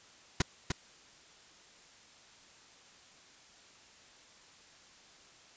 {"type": "noise with echo", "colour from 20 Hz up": "pink", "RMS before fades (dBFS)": -25, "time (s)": [0.4, 0.42], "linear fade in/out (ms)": 5, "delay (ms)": 300, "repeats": 1, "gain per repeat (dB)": -5, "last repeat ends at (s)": 0.72, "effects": ["white hiss -58 dBFS RMS until 5.56 s", "resampled to 16000 Hz"]}